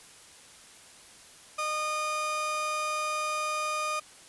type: tone pair together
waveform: 30% pulse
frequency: 612 / 1224 Hz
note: D#5 / D#6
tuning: -29 / -29 cents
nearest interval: octave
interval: 1200 cents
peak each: -33 / -28 dBFS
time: 1.58-4 s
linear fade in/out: 10 ms
effects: white hiss -52 dBFS RMS until 4.28 s + resampled to 24000 Hz